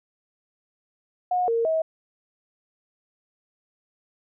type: tone with pitch steps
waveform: sine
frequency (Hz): 724 / 461.1 / 641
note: F#5 / A#4 / E5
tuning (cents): -38 / -19 / -49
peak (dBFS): -20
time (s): 1.31-1.82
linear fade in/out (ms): 5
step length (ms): 170
effects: none